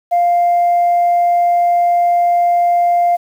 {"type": "tone", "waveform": "sine", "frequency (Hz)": 698.5, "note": "F5", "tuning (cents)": 0, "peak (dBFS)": -8, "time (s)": [0.11, 3.17], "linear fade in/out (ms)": 20, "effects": ["tanh soft clip ceiling -7 dBFS", "7-bit"]}